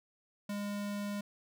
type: tone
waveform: square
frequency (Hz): 204.1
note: G#3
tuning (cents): -30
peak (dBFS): -36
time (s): 0.49-1.21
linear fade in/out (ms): 5
effects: none